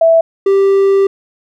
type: tone pair in turn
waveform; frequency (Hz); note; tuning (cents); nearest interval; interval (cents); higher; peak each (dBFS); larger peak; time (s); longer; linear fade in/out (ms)
sine / triangle; 658 / 392.2; E5 / G4; -3 / +1; major sixth; 896; first; -5; neither; 0.01-0.21 / 0.46-1.07; second; 5
effects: none